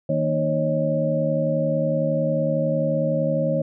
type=tone cluster; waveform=sine; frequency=157.5 / 232.6 / 305.2 / 547 / 618 Hz; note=D#3 / A#3 / D#4 / C#5 / D#5; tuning=+21 / -4 / -33 / -23 / -12 cents; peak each=-24 / -28 / -31 / -22 / -29 dBFS; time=0.09-3.62 s; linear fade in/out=5 ms; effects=none